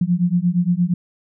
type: beating tone pair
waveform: sine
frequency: 172 / 180.6 Hz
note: F3 / F#3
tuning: -26 / -42 cents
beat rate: 8.6 Hz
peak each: -18 dBFS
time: 0.01-0.94 s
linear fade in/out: 5 ms
effects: none